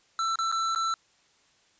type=tone with dropouts; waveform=square; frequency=1334 Hz; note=E6; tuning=20 cents sharp; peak=-26 dBFS; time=0.19-0.94 s; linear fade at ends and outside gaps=1 ms; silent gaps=0.357-0.388 / 0.516-0.524 / 0.749-0.759 s; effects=white hiss -64 dBFS RMS until 1.79 s + resampled to 16000 Hz